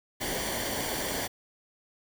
pink noise with comb filter, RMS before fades -32 dBFS, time 0.2-1.28 s, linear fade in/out 20 ms, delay 0.77 ms, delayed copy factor -0.65, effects none

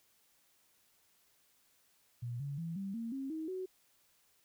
sine tone with pitch steps, 120.2 / 141.3 / 166.11 / 195.27 / 229.5 / 269.8 / 317.2 / 372.9 Hz, B2 / C#3 / E3 / G3 / A#3 / C#4 / D#4 / F#4, -46 / +34 / +14 / -6 / -27 / -47 / +33 / +14 cents, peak -37 dBFS, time 2.22-3.66 s, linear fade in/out 10 ms, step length 180 ms, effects white hiss -71 dBFS RMS until 4.44 s

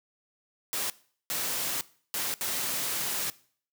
white noise bursts at uneven times, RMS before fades -31 dBFS, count 4, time 0.73-0.9 / 1.3-1.81 / 2.14-2.34 / 2.41-3.3 s, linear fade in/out 0 ms, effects noise-tail reverb RT60 0.5 s tail -20 dB re dry + high-pass 100 Hz 12 dB/octave

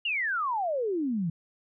sine exponential sweep, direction down, 2915 to 157 Hz, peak -26 dBFS, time 0.05-1.3 s, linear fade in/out 5 ms, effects none

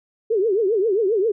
sine tone with vibrato, 415.3 Hz, G#4, in tune, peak -16 dBFS, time 0.3-1.32 s, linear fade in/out 10 ms, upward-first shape triangle, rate 7.5 Hz, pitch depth 250 cents each way, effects none

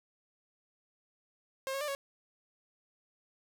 sawtooth tone with pitch steps, 534 / 547 / 594 / 554 Hz, C5 / C#5 / D5 / C#5, +35 / -23 / +20 / -1 cents, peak -30 dBFS, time 1.67-1.95 s, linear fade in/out 0 ms, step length 70 ms, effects none

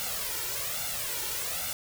white noise with flanger, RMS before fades -33 dBFS, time 0-1.73 s, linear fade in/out 0 ms, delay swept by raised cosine 1.4 to 2.18 ms, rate 1.2 Hz, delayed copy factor +0.75, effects none

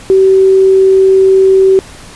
sine tone, 382.8 Hz, G4, 41 cents flat, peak -3 dBFS, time 0.1-1.79 s, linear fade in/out 0 ms, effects pink hiss -33 dBFS RMS until 2.15 s + resampled to 24000 Hz

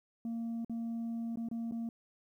sine tone with dropouts, 230.5 Hz, A#3, 19 cents flat, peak -32 dBFS, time 0.25-1.89 s, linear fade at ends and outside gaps 2 ms, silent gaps 0.647-0.696 / 1.358-1.372 / 1.487-1.513 / 1.712-1.721 s, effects tanh soft clip ceiling -34 dBFS + 12-bit

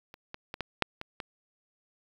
clicks, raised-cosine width 0.3 ms, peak -30 / -23 / -21 / -16 / -7 / -21 / -20 dBFS, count 7, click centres 0.141 / 0.344 / 0.541 / 0.607 / 0.823 / 1.014 / 1.202 s, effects 8-bit

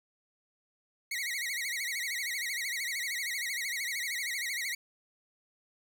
sawtooth tone with vibrato, 2057 Hz, C7, 30 cents flat, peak -29 dBFS, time 1.11-4.75 s, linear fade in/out 5 ms, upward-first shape sine, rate 13 Hz, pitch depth 160 cents each way, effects none

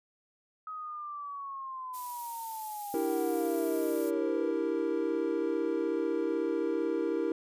sine linear sweep, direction down, 1270 to 483.3 Hz, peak -37 dBFS, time 0.67-4.51 s, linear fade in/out 2 ms
violet noise, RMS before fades -42 dBFS, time 1.93-4.11 s, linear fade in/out 20 ms
triangle chord, E half-diminished seventh, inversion third, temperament equal, 293.7 / 329.6 / 392 / 466.2 Hz, D4 / E4 / G4 / Bb4, 0 / 0 / 0 / 0 cents, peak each -35 / -30 / -33 / -31 dBFS, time 2.94-7.32 s, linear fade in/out 2 ms
effects resampled to 32000 Hz

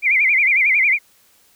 sine tone with vibrato, 2221 Hz, C#7, 3 cents sharp, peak -12 dBFS, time 0.02-0.99 s, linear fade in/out 50 ms, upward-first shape sine, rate 11 Hz, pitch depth 160 cents each way, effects white hiss -55 dBFS RMS until 1.55 s

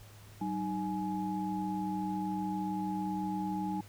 sine tone cluster, 190.5 / 308.2 / 840 Hz, G3 / D#4 / G#5, -49 / -16 / +19 cents, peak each -35 / -37 / -37 dBFS, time 0.41-3.81 s, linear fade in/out 5 ms, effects added 104 Hz sine -52 dBFS peak until 3.88 s + pink hiss -57 dBFS RMS until 3.88 s

